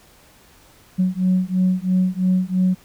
sine beating tone pair, 183.1 / 186.1 Hz, F#3 / F#3, -18 / +10 cents, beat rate 3 Hz, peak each -18 dBFS, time 0.98-2.75 s, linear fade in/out 20 ms, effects tanh soft clip ceiling -10 dBFS + pink hiss -51 dBFS RMS until 2.84 s

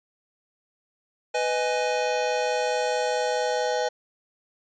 square chord, G# minor, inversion first, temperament just, 498.4 / 623 / 830.6 Hz, B4 / D#5 / G#5, +16 / +2 / 0 cents, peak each -27 / -29 / -29 dBFS, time 1.34-3.89 s, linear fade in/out 10 ms, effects resampled to 16000 Hz

